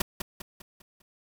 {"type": "noise with echo", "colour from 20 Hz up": "pink", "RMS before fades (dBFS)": -25, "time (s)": [0, 0.02], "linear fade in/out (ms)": 5, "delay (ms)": 200, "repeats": 5, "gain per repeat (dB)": -7, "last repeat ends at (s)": 1.02, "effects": []}